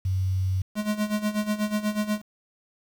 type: tone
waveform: sine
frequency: 94 Hz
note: F#2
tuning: 28 cents sharp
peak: -22 dBFS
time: 0.05-0.62 s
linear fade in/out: 5 ms
type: tone with tremolo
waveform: square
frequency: 210.8 Hz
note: G#3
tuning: 26 cents sharp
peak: -22 dBFS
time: 0.75-2.22 s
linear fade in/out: 50 ms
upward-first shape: sine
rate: 8.2 Hz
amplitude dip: 80%
effects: 8-bit